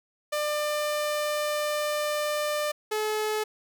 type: tone pair in turn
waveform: sawtooth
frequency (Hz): 597 / 428.9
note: D5 / A4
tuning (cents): +28 / -44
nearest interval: tritone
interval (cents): 572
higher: first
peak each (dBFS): -22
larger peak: neither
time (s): 0.32-2.72 / 2.91-3.44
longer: first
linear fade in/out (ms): 10
effects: none